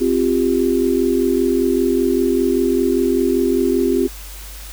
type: chord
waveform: sine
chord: C suspended fourth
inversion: none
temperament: equal with one note detuned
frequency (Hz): 261.6 / 349.2 / 394.3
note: C4 / F4 / G4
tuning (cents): 0 / 0 / +10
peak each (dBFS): -18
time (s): 0-4.08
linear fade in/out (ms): 20
effects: added 50 Hz sine -33 dBFS peak until 4.72 s + white hiss -37 dBFS RMS until 4.72 s